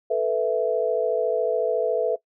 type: chord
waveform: sine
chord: A suspended second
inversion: none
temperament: equal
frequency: 440 / 493.9 / 659.3 Hz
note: A4 / B4 / E5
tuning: 0 / 0 / 0 cents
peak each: -24 dBFS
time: 0.1-2.16 s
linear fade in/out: 10 ms
effects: noise-tail reverb RT60 0.1 s tail -20 dB re dry